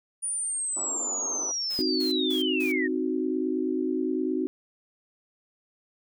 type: linear sweep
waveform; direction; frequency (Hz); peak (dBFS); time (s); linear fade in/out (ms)
sine; down; 9580 to 1785; -27; 0.22-2.88; 20
type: band-pass noise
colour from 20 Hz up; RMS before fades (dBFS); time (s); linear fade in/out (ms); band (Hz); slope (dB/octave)
pink; -40; 0.76-1.52; 10; 240 to 1300; 96
type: noise bursts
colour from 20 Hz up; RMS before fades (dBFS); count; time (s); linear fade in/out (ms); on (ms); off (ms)
white; -44; 4; 1.7-2.72; 5; 120; 180
type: chord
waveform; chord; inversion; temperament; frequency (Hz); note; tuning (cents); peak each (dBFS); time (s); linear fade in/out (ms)
sine; C diminished; none; equal; 261.6 / 311.1 / 370; C4 / Eb4 / Gb4; 0 / 0 / 0; -29; 1.79-4.47; 0
effects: none